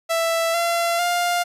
sawtooth tone with pitch steps, 662 / 681.8 / 702.2 Hz, E5 / F5 / F5, +7 / -42 / +9 cents, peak -15 dBFS, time 0.09-1.44 s, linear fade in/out 20 ms, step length 450 ms, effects resampled to 32000 Hz

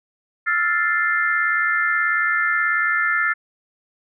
sine chord, F major seventh, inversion third, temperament equal, 1318.5 / 1396.9 / 1760 / 2093 Hz, E6 / F6 / A6 / C7, 0 / 0 / 0 / 0 cents, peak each -26 / -22 / -20 / -25 dBFS, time 0.46-3.34 s, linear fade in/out 20 ms, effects none

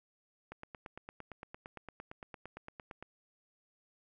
click train, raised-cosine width 0.5 ms, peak -30 dBFS, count 23, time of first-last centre 0.52-3.026 s, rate 8.78 Hz, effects none

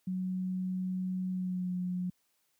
sine tone with pitch glide, 185 to 180.67 Hz, F#3 to F#3, 0 to -41 cents, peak -31 dBFS, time 0.07-2.1 s, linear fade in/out 5 ms, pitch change -41 cents, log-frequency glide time 1.31-1.73 s, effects white hiss -75 dBFS RMS until 2.59 s + high-pass 60 Hz 12 dB/octave

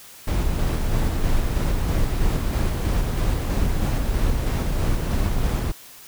brown noise with tremolo, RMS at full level -20 dBFS, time 0.27-5.72 s, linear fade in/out 10 ms, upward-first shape square, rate 3.1 Hz, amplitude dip 25%, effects white hiss -44 dBFS RMS until 6.07 s

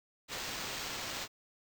white noise with sample-and-hold, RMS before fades -40 dBFS, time 0.28-1.28 s, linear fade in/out 50 ms, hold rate 11025 Hz, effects none

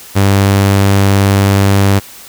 sawtooth tone, 98.8 Hz, G2, 14 cents sharp, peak -3 dBFS, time 0.15-2 s, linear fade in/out 20 ms, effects white hiss -34 dBFS RMS until 2.28 s

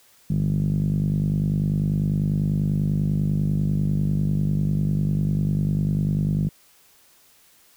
5% pulse tone with low-pass filter, 50.1 Hz, G1, 38 cents sharp, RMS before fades -22 dBFS, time 0.3-6.49 s, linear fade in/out 5 ms, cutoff 170 Hz, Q 5.2, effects white hiss -56 dBFS RMS until 7.76 s

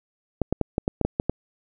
clicks, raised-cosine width 2 ms, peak -8 dBFS, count 9, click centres 0.417 / 0.526 / 0.613 / 0.781 / 0.879 / 1.013 / 1.05 / 1.199 / 1.296 s, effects none

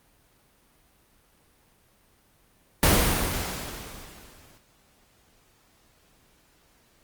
pink noise with exponential decay, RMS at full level -17 dBFS, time 2.83-4.58 s, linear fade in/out 2 ms, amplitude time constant 380 ms, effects pink hiss -62 dBFS RMS until 7.03 s + Opus 32 kbps

